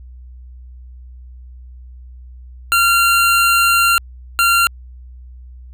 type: tone bursts at uneven times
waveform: 25% pulse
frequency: 1382 Hz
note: F6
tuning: 19 cents flat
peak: -7 dBFS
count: 2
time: 2.72-3.98 / 4.39-4.67 s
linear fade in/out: 0 ms
effects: added 62 Hz sine -34 dBFS peak until 5.73 s